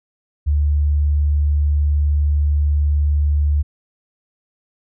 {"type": "tone", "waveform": "sine", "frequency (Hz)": 73.42, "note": "D2", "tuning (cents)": 0, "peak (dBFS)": -13, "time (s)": [0.46, 3.63], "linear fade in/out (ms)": 20, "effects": []}